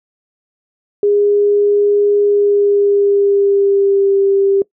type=tone with pitch glide; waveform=sine; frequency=409.6 to 394.1 Hz; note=G#4 to G4; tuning=-24 to +9 cents; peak=-9 dBFS; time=1.03-4.62 s; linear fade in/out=2 ms; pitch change=-67 cents; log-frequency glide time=2.21-4.16 s; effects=noise-tail reverb RT60 0.1 s tail -21 dB re dry